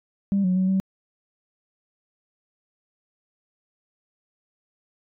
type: tone with pitch steps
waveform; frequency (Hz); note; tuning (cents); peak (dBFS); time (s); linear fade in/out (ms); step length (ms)
sine; 198 / 183.3 / 187.1 / 191; G3 / F#3 / F#3 / G3; +18 / -16 / +20 / -45; -17; 0.32-0.8; 0; 120
effects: tanh soft clip ceiling -15 dBFS